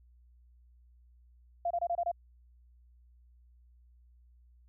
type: tone bursts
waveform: sine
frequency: 691 Hz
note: F5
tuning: 19 cents flat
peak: -28 dBFS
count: 6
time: 1.65-2.116 s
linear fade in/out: 5 ms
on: 56 ms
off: 26 ms
effects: added 60 Hz sine -58 dBFS peak until 4.68 s